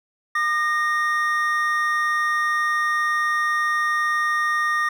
triangle tone pair together, 1211.3 / 1859 Hz, D#6 / A#6, -47 / -5 cents, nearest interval perfect fifth, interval 742 cents, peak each -20 dBFS, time 0.35-4.89 s, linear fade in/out 5 ms, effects none

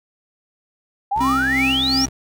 sine exponential sweep, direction up, 770 to 5920 Hz, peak -17 dBFS, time 1.11-2.06 s, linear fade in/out 10 ms
25% pulse tone with pitch glide, 65.41 to 64.96 Hz, C2 to C2, 0 to -12 cents, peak -26 dBFS, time 1.16-2.09 s, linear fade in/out 5 ms, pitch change -12 cents, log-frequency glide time 1.36-1.69 s
square tone with tremolo, 265.8 Hz, C4, 27 cents sharp, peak -19 dBFS, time 1.2-2.06 s, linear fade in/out 10 ms, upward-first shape sine, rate 2.8 Hz, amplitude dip 45%
effects none

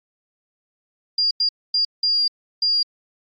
sine tone bursts at uneven times, 4801 Hz, D8, 37 cents sharp, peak -16 dBFS, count 5, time 1.18-1.31 / 1.4-1.49 / 1.74-1.85 / 2.03-2.28 / 2.62-2.83 s, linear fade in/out 5 ms, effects AAC 48 kbps

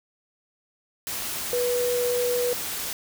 sine tone in noise, 488.8 Hz, B4, 18 cents flat, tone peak -22 dBFS, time 1.53-2.53 s, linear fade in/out 0 ms, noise white, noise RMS -31 dBFS, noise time 1.07-2.93 s, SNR +6 dB, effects none

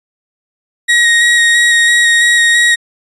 35% pulse tone with vibrato, 1886 Hz, A#6, 20 cents sharp, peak -5 dBFS, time 0.88-2.76 s, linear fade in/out 20 ms, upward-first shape square, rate 3 Hz, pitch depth 13 cents each way, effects resampled to 24000 Hz

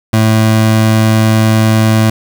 25% pulse tone, 110 Hz, A2, in tune, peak -3 dBFS, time 0.13-2.1 s, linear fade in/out 5 ms, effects 7-bit

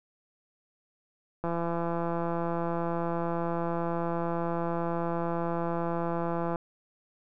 click train, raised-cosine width 1 ms, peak -18 dBFS, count 866, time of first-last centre 1.44-6.558 s, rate 169 Hz, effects none

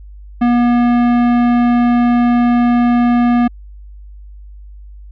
sine tone with tanh clipping, 240.8 Hz, B3, 44 cents flat, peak -11 dBFS, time 0.41-3.48 s, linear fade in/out 10 ms, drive 16 dB, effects added 50 Hz sine -32 dBFS peak until 5.11 s

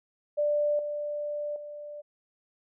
sine tone with level steps, 590 Hz, D5, 8 cents sharp, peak -23 / -30 / -38 dBFS, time 0.37-2.02 s, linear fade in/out 20 ms, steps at 0.79 / 1.56 s, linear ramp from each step 2 ms, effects none

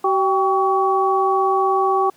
sine tone cluster, 380.3 / 786 / 1129 Hz, F#4 / G5 / C#6, +48 / +4 / +31 cents, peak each -19 dBFS, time 0.04-2.1 s, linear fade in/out 5 ms, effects pink hiss -54 dBFS RMS until 2.16 s + high-pass 150 Hz 12 dB/octave

